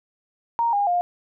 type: tone with pitch steps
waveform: sine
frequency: 932.3 / 811.6 / 706.6 Hz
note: A#5 / G#5 / F5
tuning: 0 / -40 / +20 cents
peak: -18 dBFS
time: 0.59-1.01 s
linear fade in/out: 0 ms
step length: 140 ms
effects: none